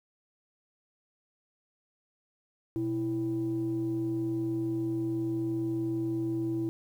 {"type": "tone pair together", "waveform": "sine", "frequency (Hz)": [123.5, 329.7], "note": ["B2", "E4"], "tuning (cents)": [0, 0], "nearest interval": "octave + perfect fourth", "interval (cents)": 1700, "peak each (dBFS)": [-34, -28], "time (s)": [2.76, 6.69], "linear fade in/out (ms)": 0, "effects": ["tanh soft clip ceiling -23 dBFS", "10-bit"]}